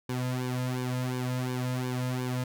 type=tone with flanger; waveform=sawtooth; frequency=126.4 Hz; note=B2; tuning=41 cents sharp; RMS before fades=-31 dBFS; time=0.09-2.44 s; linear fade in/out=5 ms; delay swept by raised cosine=1.5 to 2.7 ms; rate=2.8 Hz; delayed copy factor=-0.85; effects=none